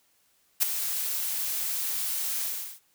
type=noise with ADSR envelope; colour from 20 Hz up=blue; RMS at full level=-19 dBFS; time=0.6-2.8 s; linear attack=28 ms; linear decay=7 ms; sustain=-11 dB; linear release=360 ms; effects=white hiss -67 dBFS RMS until 2.94 s